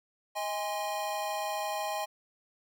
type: tone cluster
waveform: square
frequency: 631 / 819 / 1043 Hz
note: D#5 / G#5 / C6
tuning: +24 / -24 / -6 cents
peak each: -37 / -35 / -40 dBFS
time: 0.35-2.06 s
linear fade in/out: 20 ms
effects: none